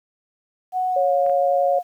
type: tone with pitch glide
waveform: sine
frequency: 739 to 712.2 Hz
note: F#5 to F5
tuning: -2 to +34 cents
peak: -19 dBFS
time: 0.72-1.83 s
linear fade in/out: 50 ms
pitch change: -64 cents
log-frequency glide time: 0.89-1.14 s
type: tone with vibrato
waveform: sine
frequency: 554 Hz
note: C#5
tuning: 1 cent flat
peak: -18 dBFS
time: 0.96-1.79 s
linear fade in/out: 5 ms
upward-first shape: sine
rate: 11 Hz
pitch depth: 9 cents each way
type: clicks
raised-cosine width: 0.5 ms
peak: -27 dBFS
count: 2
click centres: 1.264 / 1.296 s
effects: 9-bit